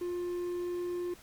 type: tone with quantisation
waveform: triangle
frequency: 353 Hz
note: F4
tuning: 19 cents sharp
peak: -30 dBFS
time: 0.01-1.14 s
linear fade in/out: 5 ms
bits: 10
effects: pink hiss -55 dBFS RMS until 1.22 s + MP3 96 kbps